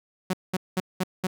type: tone bursts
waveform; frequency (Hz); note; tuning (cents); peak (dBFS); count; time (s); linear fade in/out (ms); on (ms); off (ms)
sawtooth; 185; F#3; 0; -19; 5; 0.3-1.27; 5; 34; 200
effects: none